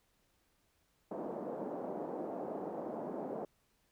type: band-pass noise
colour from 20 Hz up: white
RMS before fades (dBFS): -41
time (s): 1.11-3.45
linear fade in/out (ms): 5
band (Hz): 200 to 700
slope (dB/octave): 24
effects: pink hiss -75 dBFS RMS until 3.91 s